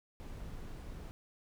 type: noise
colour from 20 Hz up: brown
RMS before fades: -45 dBFS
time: 0.2-1.11 s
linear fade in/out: 0 ms
effects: none